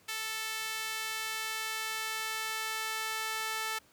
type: tone with high-pass filter sweep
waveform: sawtooth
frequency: 440 Hz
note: A4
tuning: in tune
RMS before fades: -36 dBFS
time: 0.08-3.79 s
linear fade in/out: 10 ms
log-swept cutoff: 2000 to 1300 Hz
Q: 0.97
effects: pink hiss -63 dBFS RMS until 3.92 s + high-pass 80 Hz 12 dB/octave